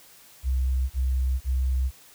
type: tone bursts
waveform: sine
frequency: 64.7 Hz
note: C2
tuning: 19 cents flat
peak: -21 dBFS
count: 3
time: 0.43-1.912 s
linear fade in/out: 50 ms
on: 470 ms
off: 36 ms
effects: white hiss -52 dBFS RMS until 2.14 s